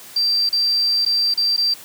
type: tone with dropouts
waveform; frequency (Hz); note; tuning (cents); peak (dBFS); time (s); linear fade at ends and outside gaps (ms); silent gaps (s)
sine; 4699; D8; 0; -15; 0.16-1.74; 5; 0.492-0.527 / 1.051-1.061 / 1.34-1.375 / 1.565-1.577
effects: white hiss -40 dBFS RMS until 1.84 s + high-pass 80 Hz 12 dB/octave